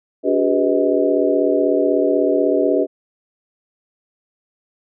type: tone cluster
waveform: sine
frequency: 287.1 / 371.2 / 407.4 / 495.6 / 630 Hz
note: D4 / F#4 / G#4 / B4 / D#5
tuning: -39 / +6 / -33 / +6 / +21 cents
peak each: -20 dBFS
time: 0.23-2.87 s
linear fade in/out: 50 ms
effects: none